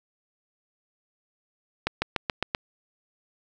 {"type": "accelerating click train", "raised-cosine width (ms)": 0.3, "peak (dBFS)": -8, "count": 6, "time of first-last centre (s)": [1.87, 2.549], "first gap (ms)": 150, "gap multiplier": 0.95, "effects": []}